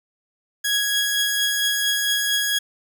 sawtooth tone pair together, 1661.2 / 3318 Hz, G#6 / G#7, 0 / -2 cents, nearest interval octave, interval 1198 cents, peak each -19 dBFS, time 0.64-2.59 s, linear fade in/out 10 ms, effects none

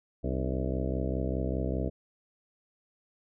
harmonic tone with a mistuned harmonic, 65 Hz, C2, 11 cents flat, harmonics 1 / 2 / 3 / 4 / 5 / 6 / 7 / 8 / 9 / 10, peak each -32 / -35 / -37 / -38 / -39 / -40 / -40 / -41 / -42 / -42 dBFS, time 0.23-1.9 s, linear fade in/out 20 ms, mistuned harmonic 5, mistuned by -77 cents, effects none

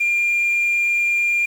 sine tone, 2397 Hz, D7, 35 cents sharp, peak -14 dBFS, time 0-1.46 s, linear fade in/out 10 ms, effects tanh soft clip ceiling -14 dBFS + 7-bit

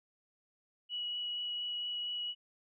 sine tone with vibrato, 2926 Hz, F#7, 20 cents flat, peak -35 dBFS, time 0.89-2.35 s, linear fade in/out 50 ms, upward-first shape triangle, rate 4.3 Hz, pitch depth 9 cents each way, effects none

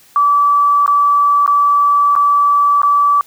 sine tone with dropouts, 1154 Hz, D6, 31 cents flat, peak -8 dBFS, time 0.16-3.21 s, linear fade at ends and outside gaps 1 ms, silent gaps 0.862-0.878 / 1.463-1.477 / 2.153-2.162 / 2.818-2.832 s, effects white hiss -47 dBFS RMS until 3.26 s

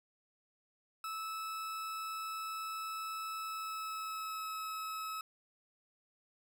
40% pulse tone with pitch glide, 1306 to 1291 Hz, E6 to E6, -17 to -37 cents, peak -38 dBFS, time 1.04-5.21 s, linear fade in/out 2 ms, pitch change -20 cents, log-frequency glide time 3.35-4.55 s, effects none

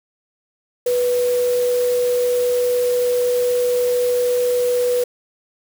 sine tone in noise, 491.7 Hz, B4, 8 cents flat, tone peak -15 dBFS, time 0.86-5.04 s, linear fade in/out 5 ms, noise white, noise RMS -32 dBFS, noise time 0.86-5.04 s, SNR +14 dB, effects none

